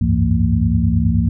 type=tone cluster; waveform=sine; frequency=69.8 / 92.6 / 102 / 168.3 / 227.7 Hz; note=C#2 / F#2 / G#2 / E3 / A#3; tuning=+13 / +2 / -31 / +36 / -40 cents; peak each=-19 dBFS; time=0.01-1.29 s; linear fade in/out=5 ms; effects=none